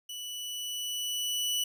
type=tone with level ramp; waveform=sawtooth; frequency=2960 Hz; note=F#7; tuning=in tune; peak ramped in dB=-35 to -24 dBFS; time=0.09-1.64 s; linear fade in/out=5 ms; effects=none